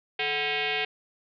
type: tone with frequency modulation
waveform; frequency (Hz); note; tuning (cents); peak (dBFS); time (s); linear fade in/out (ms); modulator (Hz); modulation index
sine; 155.56; D#3; 0; -25; 0.19-0.85; 5; 588; 5.4
effects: none